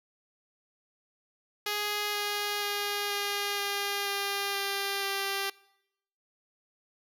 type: tone with pitch steps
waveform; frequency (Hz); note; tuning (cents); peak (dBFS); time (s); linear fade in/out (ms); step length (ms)
5% pulse; 415.3 / 412.2 / 409.1 / 406 / 403 / 400 / 397 / 394; G#4 / G#4 / G#4 / G#4 / G4 / G4 / G4 / G4; 0 / -13 / -26 / -39 / +48 / +35 / +22 / +9; -18; 1.66-5.5; 5; 480
effects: noise-tail reverb RT60 0.8 s tail -23 dB re dry